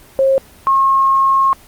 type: tone pair in turn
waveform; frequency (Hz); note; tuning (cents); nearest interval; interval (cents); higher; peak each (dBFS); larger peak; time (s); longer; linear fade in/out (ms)
sine; 537 / 1080.2; C5 / C#6; +45 / -45; octave; 1210; second; -9; neither; 0.19-0.38 / 0.67-1.53; second; 0
effects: pink hiss -43 dBFS RMS until 1.67 s + Opus 24 kbps